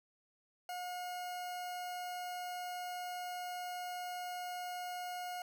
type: tone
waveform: 40% pulse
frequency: 719 Hz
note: F#5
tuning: 50 cents flat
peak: -39 dBFS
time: 0.69-5.42 s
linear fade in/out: 2 ms
effects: none